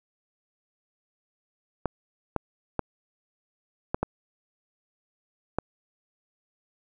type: clicks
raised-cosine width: 1 ms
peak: -11 dBFS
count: 6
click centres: 1.857 / 2.363 / 2.793 / 3.945 / 4.03 / 5.586 s
effects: none